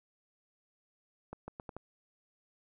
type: accelerating click train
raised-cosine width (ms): 1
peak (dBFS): -28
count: 5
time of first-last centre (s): 1.33-1.766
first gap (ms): 150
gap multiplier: 0.79
effects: none